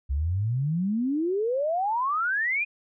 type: exponential sweep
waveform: sine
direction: up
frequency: 64.7 to 2500 Hz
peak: -23 dBFS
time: 0.09-2.65 s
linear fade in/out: 20 ms
effects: none